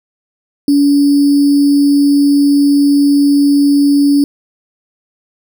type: tone with sample-and-hold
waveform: sine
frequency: 284.9 Hz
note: C#4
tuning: 48 cents sharp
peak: -6 dBFS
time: 0.68-4.24 s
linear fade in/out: 2 ms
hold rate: 4900 Hz
effects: none